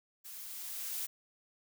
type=noise with level ramp; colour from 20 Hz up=blue; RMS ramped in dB=-48 to -37 dBFS; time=0.24-1.07 s; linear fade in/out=20 ms; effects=none